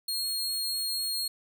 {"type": "tone", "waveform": "sawtooth", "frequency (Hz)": 4274, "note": "C8", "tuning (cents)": 36, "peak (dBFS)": -26, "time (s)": [0.08, 1.28], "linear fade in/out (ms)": 5, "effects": []}